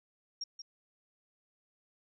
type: tone with echo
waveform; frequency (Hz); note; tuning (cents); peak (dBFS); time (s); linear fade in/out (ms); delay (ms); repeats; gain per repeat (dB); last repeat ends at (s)
sine; 5580; F8; -2; -35; 0.41-0.44; 5; 180; 1; -8; 0.62
effects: none